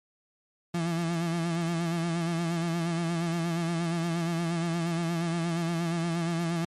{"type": "tone with vibrato", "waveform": "35% pulse", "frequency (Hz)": 168.3, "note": "E3", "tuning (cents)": 36, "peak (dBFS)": -25, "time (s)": [0.74, 6.65], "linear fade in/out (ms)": 5, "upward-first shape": "sine", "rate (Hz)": 8.5, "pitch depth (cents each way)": 52, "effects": ["low-pass 10000 Hz 12 dB/octave", "MP3 64 kbps"]}